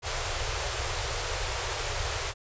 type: band-stop noise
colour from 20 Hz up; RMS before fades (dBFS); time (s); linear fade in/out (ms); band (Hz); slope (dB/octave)
pink; -31; 0.02-2.34; 50; 120 to 390; 48
effects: resampled to 16000 Hz